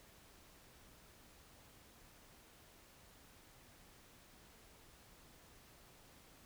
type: silence
effects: pink hiss -63 dBFS RMS until 6.45 s